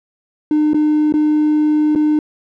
triangle tone with dropouts, 303.1 Hz, D#4, 45 cents flat, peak -8 dBFS, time 0.51-2.19 s, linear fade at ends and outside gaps 2 ms, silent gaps 0.734-0.744 / 1.124-1.139 / 1.951-1.958 s, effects tanh soft clip ceiling -6 dBFS

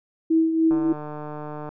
sine tone with tremolo, 323.6 Hz, E4, 32 cents flat, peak -14 dBFS, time 0.3-0.93 s, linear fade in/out 10 ms, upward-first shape triangle, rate 3.4 Hz, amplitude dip 60%
click train, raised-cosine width 1 ms, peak -21 dBFS, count 148, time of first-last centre 0.71-1.69 s, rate 150 Hz
effects none

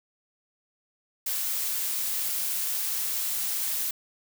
blue noise, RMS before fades -29 dBFS, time 1.26-3.91 s, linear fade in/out 5 ms, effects none

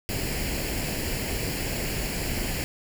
pink noise with comb filter, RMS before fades -29 dBFS, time 0.09-2.64 s, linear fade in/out 0 ms, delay 0.41 ms, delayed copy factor +0.65, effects none

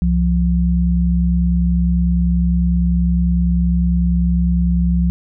sine tone pair together, 65.41 / 174.62 Hz, C2 / F3, 0 / 0 cents, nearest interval octave + perfect fourth, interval 1700 cents, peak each -15 dBFS, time 0.02-5.1 s, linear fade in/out 0 ms, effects none

